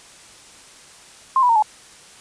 sine tone with pitch steps, 1055 / 984.3 / 918.4 / 856.9 Hz, C6 / B5 / A#5 / A5, +14 / -6 / -26 / -46 cents, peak -12 dBFS, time 1.36-1.624 s, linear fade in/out 2 ms, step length 66 ms, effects white hiss -45 dBFS RMS until 2.2 s + resampled to 22050 Hz

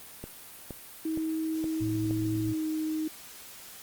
click train, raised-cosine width 2 ms, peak -24 dBFS, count 5, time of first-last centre 0.24-2.109 s, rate 2.14 Hz
sine tone with pitch glide, 318.5 to 312.7 Hz, D#4 to D#4, +41 to +9 cents, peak -28 dBFS, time 1.05-3.08 s, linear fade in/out 5 ms, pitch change -32 cents, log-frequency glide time 2.4-2.66 s
sine tone, 111.2 Hz, A2, 19 cents sharp, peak -31 dBFS, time 1.8-2.54 s, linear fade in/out 20 ms
effects white hiss -47 dBFS RMS until 3.82 s + Opus 32 kbps

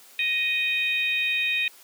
harmonic tone, 622.3 Hz, D#5, in tune, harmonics 3 / 4 / 5 / 6, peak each -33 / -23 / -36 / -30 dBFS, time 0.19-1.68 s, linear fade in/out 2 ms, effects white hiss -51 dBFS RMS until 1.83 s + high-pass 300 Hz 12 dB/octave

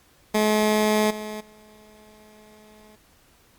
15% pulse tone with level steps, 213.6 Hz, G#3, 49 cents sharp, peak -12 / -25 / -43 dBFS, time 0.34-2.96 s, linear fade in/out 10 ms, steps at 1.1 / 1.4 s, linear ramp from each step 10 ms, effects pink hiss -58 dBFS RMS until 3.58 s + Opus 48 kbps

